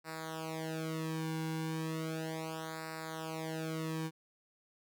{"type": "tone with flanger", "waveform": "sawtooth", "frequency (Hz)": 160, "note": "D#3", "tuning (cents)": 49, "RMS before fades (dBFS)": -39, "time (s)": [0.04, 4.11], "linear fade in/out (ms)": 50, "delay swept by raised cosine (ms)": [0.31, 1.61], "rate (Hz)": 0.35, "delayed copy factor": -0.95, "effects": []}